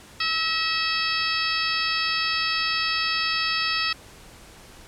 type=harmonic tone with a mistuned harmonic; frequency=650 Hz; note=E5; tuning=24 cents flat; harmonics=2 / 3 / 4 / 5 / 6 / 7 / 8; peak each=-29 / -30 / -28 / -32 / -32 / -30 / -30 dBFS; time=0.2-3.93 s; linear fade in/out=5 ms; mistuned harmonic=3; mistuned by=-30 cents; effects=pink hiss -47 dBFS RMS until 4.87 s + low-pass 11000 Hz 12 dB/octave